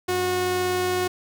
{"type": "tone pair together", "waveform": "sawtooth", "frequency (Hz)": [96.38, 363.9], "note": ["G2", "F#4"], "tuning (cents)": [-29, -29], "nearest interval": "octave + major seventh", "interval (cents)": 2300, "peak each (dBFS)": [-30, -18], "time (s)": [0.08, 1.08], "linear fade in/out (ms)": 10, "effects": []}